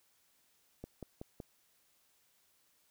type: click train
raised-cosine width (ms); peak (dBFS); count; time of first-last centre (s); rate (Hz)
2; -30; 4; 0.84-1.402; 5.34
effects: white hiss -72 dBFS RMS until 2.9 s